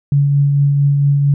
sine tone with tremolo, 141.9 Hz, C#3, 41 cents sharp, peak -8 dBFS, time 0.12-1.34 s, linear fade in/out 2 ms, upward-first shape triangle, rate 4.4 Hz, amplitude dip 30%, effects none

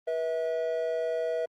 triangle tone pair together, 485.5 / 648 Hz, B4 / E5, -30 / -30 cents, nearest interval perfect fourth, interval 500 cents, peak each -28 dBFS, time 0.07-1.46 s, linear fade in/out 10 ms, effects Opus 24 kbps

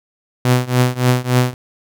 sawtooth tone with tremolo, 125.3 Hz, B2, 25 cents sharp, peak -5 dBFS, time 0.45-1.54 s, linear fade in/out 2 ms, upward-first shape triangle, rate 3.5 Hz, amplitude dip 95%, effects none

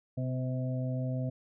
harmonic tone with a mistuned harmonic, 128.9 Hz, C3, 26 cents flat, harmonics 1 / 2 / 4 / 5, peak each -31 / -37 / -43 / -42 dBFS, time 0.17-1.3 s, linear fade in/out 10 ms, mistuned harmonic 2, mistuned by -20 cents, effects none

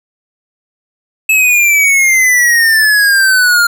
square exponential sweep, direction down, 2609 to 1396.9 Hz, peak -7 dBFS, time 1.29-3.67 s, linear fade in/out 5 ms, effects none

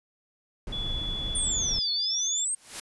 brown noise, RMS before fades -34 dBFS, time 0.67-1.79 s, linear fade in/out 2 ms
sine tone with pitch glide, 3426 to 3486 Hz, A7 to A7, -47 to -17 cents, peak -31 dBFS, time 0.72-2.45 s, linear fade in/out 10 ms, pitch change +30 cents, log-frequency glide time 1.32-1.94 s
sine exponential two-way sweep, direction down then up, 9140 to 4307 to 8650 Hz, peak -26 dBFS, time 1.35-2.55 s, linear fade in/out 5 ms, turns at 1.92 s
white noise with exponential growth, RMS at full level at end -33 dBFS, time 2.47-2.8 s, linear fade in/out 5 ms, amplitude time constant 71 ms
effects resampled to 24000 Hz

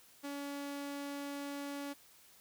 sawtooth tone, 283.3 Hz, C#4, 38 cents sharp, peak -36 dBFS, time 0.23-1.94 s, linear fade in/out 20 ms, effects white hiss -62 dBFS RMS until 2.4 s

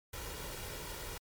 pink noise with comb filter, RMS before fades -43 dBFS, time 0.13-1.18 s, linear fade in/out 5 ms, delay 2.1 ms, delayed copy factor +0.5, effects MP3 96 kbps

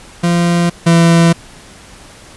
40% pulse tone pair in turn, 172.3 / 167.98 Hz, F3 / E3, -23 / +33 cents, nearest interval unison, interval 44 cents, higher first, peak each -9 / -5 dBFS, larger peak second, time 0.23-0.7 / 0.86-1.33 s, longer neither, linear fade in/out 10 ms, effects pink hiss -38 dBFS RMS until 2.36 s + resampled to 24000 Hz

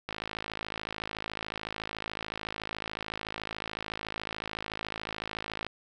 click train, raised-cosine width 0.3 ms, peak -18 dBFS, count 301, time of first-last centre 0.09-5.666 s, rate 53.8 Hz, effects none

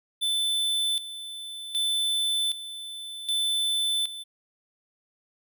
square tone with tremolo, 3520 Hz, A7, in tune, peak -24 dBFS, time 0.21-4.24 s, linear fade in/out 20 ms, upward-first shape square, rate 0.65 Hz, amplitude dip 75%, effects none

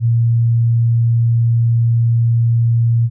sine tone, 116.54 Hz, A#2, in tune, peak -10 dBFS, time 0-3.1 s, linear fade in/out 50 ms, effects none

